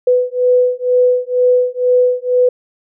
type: beating tone pair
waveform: sine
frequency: 497 / 499.1 Hz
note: B4 / B4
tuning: +11 / +18 cents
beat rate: 2.1 Hz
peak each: -13 dBFS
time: 0.07-2.49 s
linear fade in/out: 5 ms
effects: none